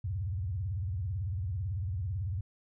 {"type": "tone with vibrato", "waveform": "sine", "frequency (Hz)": 92.5, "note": "F#2", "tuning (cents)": 0, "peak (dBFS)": -31, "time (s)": [0.04, 2.41], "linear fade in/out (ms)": 5, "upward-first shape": "sine", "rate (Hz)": 18, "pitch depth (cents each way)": 300, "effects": []}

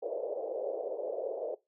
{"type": "band-pass noise", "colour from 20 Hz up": "white", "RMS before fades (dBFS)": -36, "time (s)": [0.02, 1.55], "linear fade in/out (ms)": 10, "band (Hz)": [420, 610], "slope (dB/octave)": 48, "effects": ["noise-tail reverb RT60 0.2 s tail -20 dB re dry"]}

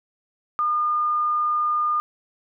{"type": "tone", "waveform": "sine", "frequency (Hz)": 1214, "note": "D#6", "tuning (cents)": -43, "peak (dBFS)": -19, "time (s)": [0.59, 2], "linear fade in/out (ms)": 0, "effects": []}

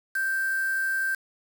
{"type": "tone with quantisation", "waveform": "sine", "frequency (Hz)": 1568, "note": "G6", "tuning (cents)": 0, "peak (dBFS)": -24, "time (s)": [0.15, 1.15], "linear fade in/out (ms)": 5, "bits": 6, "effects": []}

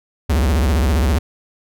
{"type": "tone with vibrato", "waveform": "square", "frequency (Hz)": 71.4, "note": "D2", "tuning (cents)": -48, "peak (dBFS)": -14, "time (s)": [0.29, 1.19], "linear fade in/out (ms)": 10, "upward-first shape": "sine", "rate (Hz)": 15, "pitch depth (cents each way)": 300, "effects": []}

